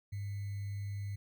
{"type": "tone with sample-and-hold", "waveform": "sine", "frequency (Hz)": 100.6, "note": "G2", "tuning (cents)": 45, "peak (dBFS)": -36, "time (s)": [0.12, 1.16], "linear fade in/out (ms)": 10, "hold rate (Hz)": 2100, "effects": []}